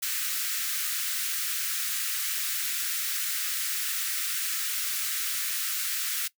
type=high-pass noise; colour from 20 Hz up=white; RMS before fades=-30 dBFS; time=0.02-6.28 s; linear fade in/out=10 ms; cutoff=1300 Hz; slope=48 dB/octave; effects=noise-tail reverb RT60 0.1 s tail -19 dB re dry